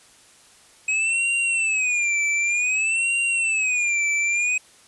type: tone with vibrato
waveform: square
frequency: 2536 Hz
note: D#7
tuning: 32 cents sharp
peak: -20 dBFS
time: 0.88-4.58 s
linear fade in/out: 5 ms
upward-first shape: sine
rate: 0.54 Hz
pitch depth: 150 cents each way
effects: white hiss -52 dBFS RMS until 4.87 s + resampled to 24000 Hz